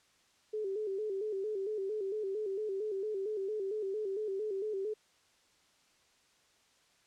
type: tone with vibrato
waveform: sine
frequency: 407.7 Hz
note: G#4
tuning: 32 cents flat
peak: -33 dBFS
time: 0.53-4.94 s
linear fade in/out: 10 ms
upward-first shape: square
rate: 4.4 Hz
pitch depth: 89 cents each way
effects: white hiss -68 dBFS RMS until 7.06 s + low-pass 7000 Hz 12 dB/octave